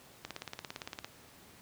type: click train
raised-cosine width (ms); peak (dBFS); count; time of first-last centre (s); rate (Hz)
0.2; -22; 15; 0.25-1.045; 17.6
effects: pink hiss -57 dBFS RMS until 1.61 s + high-pass 80 Hz 12 dB/octave

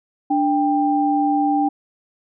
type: tone pair together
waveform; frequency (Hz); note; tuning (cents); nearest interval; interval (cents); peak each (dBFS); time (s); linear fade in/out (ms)
sine; 293.7 / 791.1; D4 / G5; 0 / +16; octave + perfect fourth; 1716; -18; 0.3-1.69; 10
effects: none

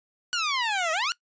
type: exponential two-way sweep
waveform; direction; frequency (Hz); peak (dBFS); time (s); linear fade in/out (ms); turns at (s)
15% pulse; down then up; 1482 to 622.3 to 1482; -18; 0.33-1.12; 0; 0.92
effects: noise-tail reverb RT60 0.1 s tail -21 dB re dry + resampled to 16000 Hz

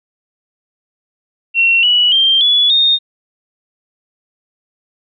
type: tone with pitch steps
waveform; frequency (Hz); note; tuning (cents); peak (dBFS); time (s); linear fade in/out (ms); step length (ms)
sine; 2726 / 2939 / 3168 / 3415 / 3681; F7 / F#7 / G7 / G#7 / A#7; -43 / -12 / +18 / +48 / -23; -8; 1.54-2.99; 50; 290
effects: none

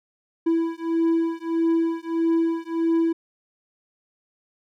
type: beating tone pair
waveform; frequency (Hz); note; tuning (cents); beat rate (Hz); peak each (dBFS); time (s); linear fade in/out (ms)
triangle; 329.6 / 331.2; E4 / E4; 0 / +8; 1.6; -21; 0.46-3.13; 10
effects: none

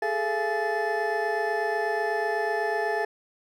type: tone cluster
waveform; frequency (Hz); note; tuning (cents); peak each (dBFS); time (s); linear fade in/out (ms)
triangle; 411.5 / 439.6 / 683 / 846 / 1756; G#4 / A4 / F5 / G#5 / A6; -16 / -2 / -39 / +32 / -4; -29; 0.02-3.05; 5
effects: none

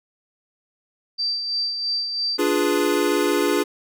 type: tone with tremolo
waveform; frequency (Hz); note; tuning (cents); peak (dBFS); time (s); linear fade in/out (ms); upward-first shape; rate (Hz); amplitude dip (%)
sine; 4670; D8; -11; -20; 1.18-2.38; 20; sine; 3; 45
type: chord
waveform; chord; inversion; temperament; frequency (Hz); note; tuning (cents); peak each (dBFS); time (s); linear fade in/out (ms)
square; D diminished seventh; none; equal; 293.7 / 349.2 / 415.3 / 493.9; D4 / F4 / Ab4 / Cb5; 0 / 0 / 0 / 0; -24 / -24 / -23 / -28; 2.38-3.64; 20
effects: none

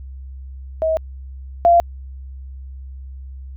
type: tone pair in turn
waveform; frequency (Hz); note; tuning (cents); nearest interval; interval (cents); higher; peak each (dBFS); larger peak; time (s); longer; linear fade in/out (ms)
sine; 639 / 687.8; D#5 / F5; +46 / -27; minor second; 127; second; -15 / -8; second; 0.82-0.97 / 1.65-1.8; neither; 0
effects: added 66 Hz sine -31 dBFS peak until 3.56 s

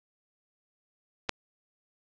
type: clicks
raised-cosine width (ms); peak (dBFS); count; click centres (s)
0.2; -29 / -9; 2; 1.289 / 1.293
effects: low-pass 6000 Hz 12 dB/octave

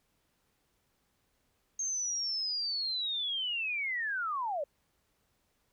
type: linear sweep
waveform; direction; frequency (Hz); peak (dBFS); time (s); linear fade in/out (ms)
sine; down; 6440 to 545; -31; 1.79-4.64; 5
effects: pink hiss -75 dBFS RMS until 5.72 s

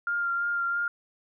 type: tone with vibrato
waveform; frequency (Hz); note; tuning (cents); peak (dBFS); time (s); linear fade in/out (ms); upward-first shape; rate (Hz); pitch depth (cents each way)
sine; 1396.9; F6; 0; -25; 0.07-0.88; 2; sine; 3; 17
effects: none

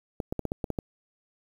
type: clicks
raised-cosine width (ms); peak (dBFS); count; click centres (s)
2; -16; 8; 0.202 / 0.325 / 0.393 / 0.453 / 0.519 / 0.642 / 0.703 / 0.788
effects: 8-bit

